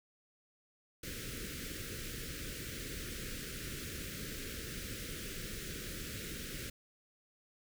pink band-stop noise, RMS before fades -43 dBFS, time 1.03-6.7 s, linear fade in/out 5 ms, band 520 to 1400 Hz, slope 48 dB/octave, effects none

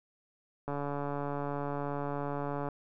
click train, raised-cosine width 1 ms, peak -22 dBFS, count 288, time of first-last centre 0.68-2.687 s, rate 143 Hz, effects none

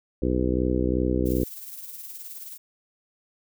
harmonic tone, 62.7 Hz, B1, 27 cents sharp, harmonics 1 / 2 / 3 / 4 / 5 / 6 / 7 / 8, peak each -27 / -31 / -31 / -29 / -27 / -29 / -33 / -32 dBFS, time 0.22-1.44 s, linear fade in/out 5 ms
violet noise with tremolo, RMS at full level -37 dBFS, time 1.25-2.58 s, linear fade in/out 20 ms, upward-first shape triangle, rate 19 Hz, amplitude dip 55%
effects none

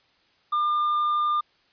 triangle tone, 1202 Hz, D6, 40 cents sharp, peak -19 dBFS, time 0.52-1.41 s, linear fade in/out 10 ms, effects white hiss -63 dBFS RMS until 1.72 s + resampled to 11025 Hz

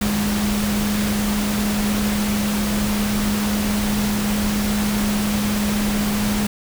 sine tone in noise, 207.7 Hz, G#3, in tune, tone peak -19 dBFS, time 0.01-6.47 s, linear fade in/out 5 ms, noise pink, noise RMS -25 dBFS, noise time 0.01-6.47 s, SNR +3 dB, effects none

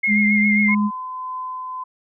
sine tone with vibrato, 2129 Hz, C7, 30 cents sharp, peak -16 dBFS, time 0.03-0.75 s, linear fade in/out 10 ms, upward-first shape triangle, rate 7.4 Hz, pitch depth 42 cents each way
sine tone, 208.1 Hz, G#3, 4 cents sharp, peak -16 dBFS, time 0.07-0.91 s, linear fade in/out 50 ms
sine tone with tremolo, 1021 Hz, C6, 43 cents flat, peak -25 dBFS, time 0.68-1.84 s, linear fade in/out 10 ms, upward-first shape triangle, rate 1.8 Hz, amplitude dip 25%
effects none

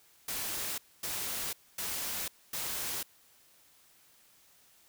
white noise bursts, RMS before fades -36 dBFS, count 4, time 0.28-3.03 s, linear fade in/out 5 ms, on 500 ms, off 250 ms, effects white hiss -63 dBFS RMS until 4.88 s

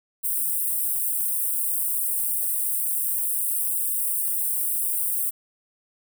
white high-pass noise, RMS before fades -25 dBFS, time 0.23-5.31 s, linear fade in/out 20 ms, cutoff 8300 Hz, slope 96 dB/octave, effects none

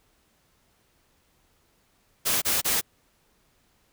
white noise bursts, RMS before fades -24 dBFS, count 3, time 2.25-2.814 s, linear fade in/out 20 ms, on 170 ms, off 27 ms, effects pink hiss -66 dBFS RMS until 3.92 s

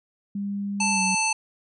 sine tone with pitch glide, 200.8 to 190.52 Hz, G3 to G3, +42 to -49 cents, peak -26 dBFS, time 0.35-1.15 s, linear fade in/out 5 ms, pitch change -91 cents, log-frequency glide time 0.92-1.01 s
harmonic tone, 880 Hz, A5, in tune, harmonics 1 / 3 / 5 / 7 / 9 / 10, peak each -26 / -25 / -32 / -27 / -41 / -32 dBFS, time 0.8-1.33 s, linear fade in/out 5 ms
effects none

